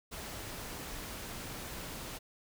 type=noise; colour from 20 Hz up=pink; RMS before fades=-43 dBFS; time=0.11-2.19 s; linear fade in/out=20 ms; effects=none